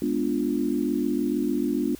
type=chord; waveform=sine; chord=G# diminished seventh; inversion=none; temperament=equal; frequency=207.7 / 246.9 / 293.7 / 349.2 Hz; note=G#3 / B3 / D4 / F4; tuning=0 / 0 / 0 / 0 cents; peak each=-31 / -27 / -26 / -29 dBFS; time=0.02-1.95 s; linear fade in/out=2 ms; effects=added 60 Hz sine -50 dBFS peak until 1.99 s + white hiss -49 dBFS RMS until 1.99 s